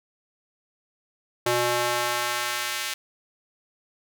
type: tone with high-pass filter sweep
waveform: square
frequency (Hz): 121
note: B2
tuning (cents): -35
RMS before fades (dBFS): -26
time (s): 1.46-2.94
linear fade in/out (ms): 5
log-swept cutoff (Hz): 390 to 2300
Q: 0.82
effects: none